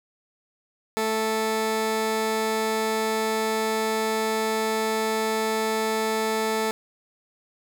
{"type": "tone pair together", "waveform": "15% pulse", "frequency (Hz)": [220, 440], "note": ["A3", "A4"], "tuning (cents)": [0, 0], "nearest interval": "octave", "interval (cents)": 1200, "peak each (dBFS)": -21, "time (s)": [0.97, 6.71], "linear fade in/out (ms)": 0, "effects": []}